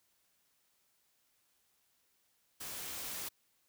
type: noise with level ramp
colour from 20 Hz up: white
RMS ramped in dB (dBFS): -44 to -41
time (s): 2.6-3.29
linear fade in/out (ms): 10
effects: white hiss -75 dBFS RMS until 3.68 s